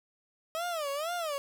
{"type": "tone with vibrato", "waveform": "30% pulse", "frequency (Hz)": 627, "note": "D#5", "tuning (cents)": 13, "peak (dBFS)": -29, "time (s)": [0.55, 1.38], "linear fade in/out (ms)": 0, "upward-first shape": "sine", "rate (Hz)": 2.1, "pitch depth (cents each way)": 210, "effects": []}